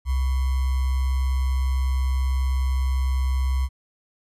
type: tone with sample-and-hold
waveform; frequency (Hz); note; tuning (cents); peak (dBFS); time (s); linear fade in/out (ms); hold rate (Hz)
sine; 65.41; C2; 0; -19; 0.05-3.69; 50; 1050
effects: resampled to 32000 Hz